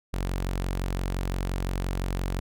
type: tone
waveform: sawtooth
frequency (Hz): 45.8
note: F#1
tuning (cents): -17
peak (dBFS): -23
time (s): 0.13-2.4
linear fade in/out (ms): 10
effects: none